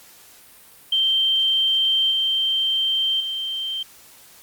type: tone with level steps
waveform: sine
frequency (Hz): 3136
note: G7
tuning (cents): 0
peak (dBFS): -16 / -18 / -24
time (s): 0.92-3.83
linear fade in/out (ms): 5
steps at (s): 2.11 / 3.2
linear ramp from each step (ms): 5
effects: white hiss -48 dBFS RMS until 4.42 s + Opus 48 kbps